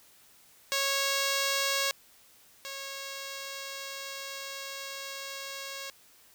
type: tone pair in turn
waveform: 5% pulse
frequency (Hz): 550 / 548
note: C#5 / C#5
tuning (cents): -14 / -20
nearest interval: unison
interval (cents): 6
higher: first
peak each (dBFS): -15 / -26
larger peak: first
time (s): 0.72-1.91 / 2.65-5.9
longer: second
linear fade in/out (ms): 0
effects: white hiss -59 dBFS RMS until 6.34 s